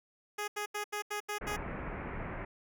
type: tone bursts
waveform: 10% pulse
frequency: 415.8 Hz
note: G#4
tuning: 2 cents sharp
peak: -26 dBFS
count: 7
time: 0.38-1.566 s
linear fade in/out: 10 ms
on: 100 ms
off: 81 ms
type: low-pass noise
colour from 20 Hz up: pink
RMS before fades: -40 dBFS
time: 1.41-2.45 s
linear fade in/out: 5 ms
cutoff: 2300 Hz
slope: 48 dB/octave
effects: none